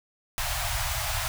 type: band-stop noise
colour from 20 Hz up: pink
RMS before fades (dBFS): -29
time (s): 0.38-1.28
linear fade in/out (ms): 0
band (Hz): 130 to 600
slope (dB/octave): 96
effects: none